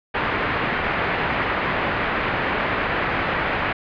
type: low-pass noise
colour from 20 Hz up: white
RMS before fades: -23 dBFS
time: 0.14-3.73 s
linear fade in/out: 10 ms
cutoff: 2200 Hz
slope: 24 dB/octave
effects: resampled to 11025 Hz